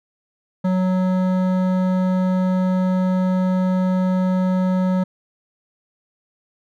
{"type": "tone with hard clipping", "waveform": "sine", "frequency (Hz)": 185, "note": "F#3", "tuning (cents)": 0, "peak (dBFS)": -18, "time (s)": [0.64, 5.04], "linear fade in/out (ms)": 10, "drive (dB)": 13, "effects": []}